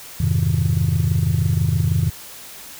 sine chord, F minor seventh, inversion none, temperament just, 87.31 / 104.77 / 130.96 / 157.15 Hz, F2 / Ab2 / C3 / Eb3, 0 / +16 / +2 / +18 cents, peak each -20 dBFS, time 0.2-2.1 s, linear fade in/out 5 ms, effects tanh soft clip ceiling -9 dBFS + white hiss -38 dBFS RMS until 2.79 s

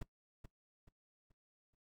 brown noise with echo, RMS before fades -41 dBFS, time 0.01-0.03 s, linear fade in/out 5 ms, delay 430 ms, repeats 4, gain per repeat -9 dB, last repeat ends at 1.75 s, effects noise-tail reverb RT60 0.1 s tail -19 dB re dry

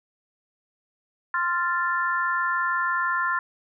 sine chord, F major, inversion second, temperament equal with one note detuned, 1046.5 / 1385.7 / 1760 Hz, C6 / F6 / A6, 0 / -14 / 0 cents, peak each -26 / -26 / -27 dBFS, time 1.34-3.39 s, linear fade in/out 2 ms, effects none

